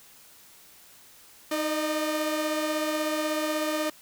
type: tone pair together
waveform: sawtooth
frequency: 311.1 / 605.9 Hz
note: D#4 / D#5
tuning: 0 / -46 cents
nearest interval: octave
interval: 1154 cents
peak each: -25 dBFS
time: 1.51-3.9 s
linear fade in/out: 5 ms
effects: white hiss -53 dBFS RMS until 4.01 s